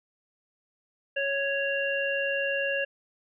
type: harmonic tone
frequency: 554.4 Hz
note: C#5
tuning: in tune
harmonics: 1 / 3 / 5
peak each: -29 / -30 / -31 dBFS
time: 1.16-2.85 s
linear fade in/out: 10 ms
effects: none